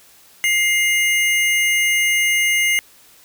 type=tone pair together; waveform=square; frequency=2100 / 2860 Hz; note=C7 / F7; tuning=+6 / +41 cents; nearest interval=perfect fourth; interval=535 cents; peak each=-16 / -23 dBFS; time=0.44-2.79 s; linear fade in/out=0 ms; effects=white hiss -49 dBFS RMS until 3.24 s